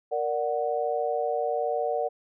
sine chord, Bb augmented, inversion none, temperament equal, 466.2 / 587.3 / 740 Hz, Bb4 / D5 / F#5, 0 / 0 / 0 cents, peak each -29 dBFS, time 0.11-2.09 s, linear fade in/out 20 ms, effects none

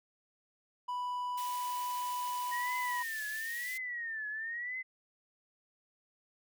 triangle tone, 987.8 Hz, B5, in tune, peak -32 dBFS, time 0.88-3.03 s, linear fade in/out 10 ms
white high-pass noise, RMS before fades -46 dBFS, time 1.37-3.78 s, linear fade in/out 10 ms, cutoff 1600 Hz, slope 96 dB/octave
sine tone with vibrato, 1864.7 Hz, A#6, in tune, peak -36 dBFS, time 2.51-4.83 s, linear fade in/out 20 ms, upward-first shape triangle, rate 0.99 Hz, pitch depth 170 cents each way
effects none

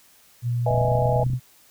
sine tone with pitch glide, 120 to 125.82 Hz, B2 to B2, -49 to +33 cents, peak -21 dBFS, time 0.42-1.4 s, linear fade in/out 50 ms, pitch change +82 cents, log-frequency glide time 0.69-1.22 s
sine chord, E major seventh, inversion second, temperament equal with one note detuned, 493.9 / 618.3 / 659.3 / 830.6 Hz, B4 / D#5 / E5 / G#5, 0 / -11 / 0 / 0 cents, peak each -26 dBFS, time 0.66-1.24 s, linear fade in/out 5 ms
click train, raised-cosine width 5 ms, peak -19 dBFS, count 19, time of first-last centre 0.71-1.335 s, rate 28.8 Hz
effects white hiss -55 dBFS RMS until 1.7 s

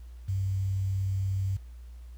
sine tone with quantisation, 96.5 Hz, G2, 27 cents flat, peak -26 dBFS, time 0.28-1.57 s, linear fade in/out 10 ms, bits 9, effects added 60 Hz sine -42 dBFS peak until 2.17 s + pink hiss -65 dBFS RMS until 2.17 s

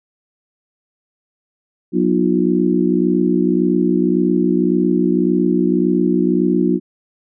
harmonic tone with a mistuned harmonic, 61.8 Hz, B1, 2 cents sharp, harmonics 3 / 4 / 5 / 6, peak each -18 / -18 / -18 / -18 dBFS, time 1.92-6.8 s, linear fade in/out 50 ms, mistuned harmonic 6, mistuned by -70 cents, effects none

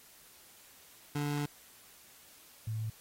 25% pulse / sine tone pair in turn, 145.9 / 110.45 Hz, D3 / A2, -11 / +7 cents, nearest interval perfect fourth, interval 482 cents, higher first, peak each -28 / -33 dBFS, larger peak first, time 1.15-1.46 / 2.67-2.9 s, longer first, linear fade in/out 5 ms, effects white hiss -58 dBFS RMS until 3 s + AAC 48 kbps

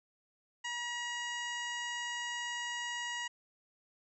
harmonic tone, 958 Hz, A#5, 47 cents sharp, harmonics 1 / 2 / 3 / 4 / 5 / 6 / 7 / 8, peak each -43 / -39 / -42 / -55 / -56 / -54 / -48 / -52 dBFS, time 0.64-3.28 s, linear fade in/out 10 ms, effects none

